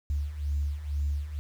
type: beating tone pair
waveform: sine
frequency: 71 / 73.1 Hz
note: C#2 / D2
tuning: +42 / -7 cents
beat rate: 2.1 Hz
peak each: -32 / -28 dBFS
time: 0.1-1.39 s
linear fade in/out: 0 ms
effects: tanh soft clip ceiling -21 dBFS + 9-bit